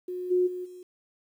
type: tone with level steps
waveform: sine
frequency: 362.1 Hz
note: F#4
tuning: 37 cents flat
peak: -31 / -20 / -32 / -42 dBFS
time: 0.08-0.83 s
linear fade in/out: 5 ms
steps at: 0.3 / 0.46 / 0.64 s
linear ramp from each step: 20 ms
effects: 10-bit